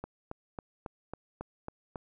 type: click train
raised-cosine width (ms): 1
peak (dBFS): -24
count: 8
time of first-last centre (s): 0.04-1.958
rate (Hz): 3.65
effects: none